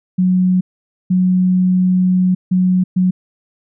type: tone bursts at uneven times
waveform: sine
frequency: 183.5 Hz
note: F#3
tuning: 14 cents flat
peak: -10 dBFS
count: 4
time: 0.18-0.61 / 1.1-2.35 / 2.51-2.84 / 2.96-3.11 s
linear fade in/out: 10 ms
effects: none